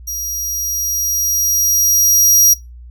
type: tone with level ramp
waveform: sawtooth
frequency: 5730 Hz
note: F8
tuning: 44 cents sharp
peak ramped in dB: -18 to -3 dBFS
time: 0.07-2.54 s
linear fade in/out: 10 ms
effects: noise-tail reverb RT60 0.2 s tail -21 dB re dry + added 60 Hz sine -33 dBFS peak until 2.9 s